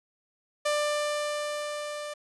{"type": "tone with level ramp", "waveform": "sawtooth", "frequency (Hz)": 593, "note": "D5", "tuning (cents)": 17, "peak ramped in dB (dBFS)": [-20, -31], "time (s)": [0.65, 2.14], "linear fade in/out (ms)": 10, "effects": ["resampled to 24000 Hz", "9-bit"]}